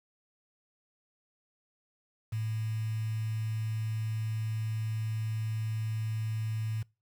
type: tone with quantisation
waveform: sine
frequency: 110 Hz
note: A2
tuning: in tune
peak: -30 dBFS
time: 2.32-6.83 s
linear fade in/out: 10 ms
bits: 8
effects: noise-tail reverb RT60 0.3 s tail -25 dB re dry